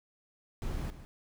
brown noise with echo, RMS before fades -35 dBFS, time 0.62-0.9 s, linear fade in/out 0 ms, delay 150 ms, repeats 1, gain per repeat -12 dB, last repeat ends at 1.05 s, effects none

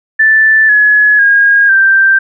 sine tone with pitch steps, 1760 / 1694.2 / 1630.8 / 1569.8 Hz, A6 / G#6 / G#6 / G6, 0 / +34 / -32 / +2 cents, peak -4 dBFS, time 0.19-2.19 s, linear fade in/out 10 ms, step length 500 ms, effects none

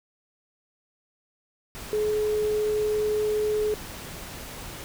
sine tone in noise, 424.9 Hz, G#4, 40 cents sharp, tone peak -22 dBFS, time 1.93-3.74 s, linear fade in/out 0 ms, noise pink, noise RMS -39 dBFS, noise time 1.75-4.84 s, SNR +14 dB, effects none

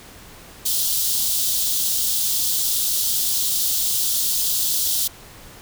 white high-pass noise, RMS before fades -21 dBFS, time 0.65-5.08 s, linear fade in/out 10 ms, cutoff 3200 Hz, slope 48 dB/octave, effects pink hiss -43 dBFS RMS until 5.61 s

